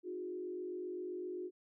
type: tone with frequency modulation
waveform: sine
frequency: 361.2 Hz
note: F#4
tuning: 42 cents flat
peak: -39 dBFS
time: 0.03-1.51 s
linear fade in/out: 50 ms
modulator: 47.7 Hz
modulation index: 0.75
effects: none